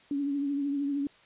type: tone with vibrato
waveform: sine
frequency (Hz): 282.4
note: C#4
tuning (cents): +32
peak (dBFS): -27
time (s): 0.11-1.07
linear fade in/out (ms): 2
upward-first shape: triangle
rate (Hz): 13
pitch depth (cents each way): 47
effects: white hiss -58 dBFS RMS until 1.25 s + resampled to 8000 Hz